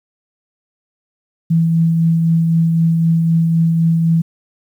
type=tone with tremolo; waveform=sine; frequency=164.81 Hz; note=E3; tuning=in tune; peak=-9 dBFS; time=1.5-4.22 s; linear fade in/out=10 ms; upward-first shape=triangle; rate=3.9 Hz; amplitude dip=30%; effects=8-bit